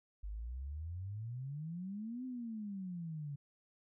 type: exponential two-way sweep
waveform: sine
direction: up then down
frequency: 48.49 to 260 to 139.5 Hz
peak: -40 dBFS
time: 0.23-3.36 s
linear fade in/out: 10 ms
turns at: 2.25 s
effects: none